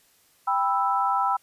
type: chord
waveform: sine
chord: E minor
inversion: first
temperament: just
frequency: 791.1 / 988.9 / 1318.5 Hz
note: G5 / B5 / E6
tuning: +16 / +2 / 0 cents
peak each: -25 dBFS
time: 0.47-1.37 s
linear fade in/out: 10 ms
effects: white hiss -61 dBFS RMS until 1.42 s + resampled to 32000 Hz